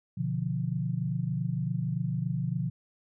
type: chord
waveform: sine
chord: B diminished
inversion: none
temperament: equal with one note detuned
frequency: 123.47 / 146.83 / 174.01 Hz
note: B2 / D3 / F3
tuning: 0 / 0 / -6 cents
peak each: -32 dBFS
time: 0.17-2.7 s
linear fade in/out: 10 ms
effects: none